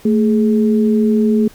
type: tone pair together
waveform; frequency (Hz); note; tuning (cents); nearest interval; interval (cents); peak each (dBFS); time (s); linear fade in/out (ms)
sine; 221.6 / 418.3; A3 / G#4; +13 / +12; major seventh; 1099; -11 / -17; 0.05-1.48; 5
effects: pink hiss -44 dBFS RMS until 1.54 s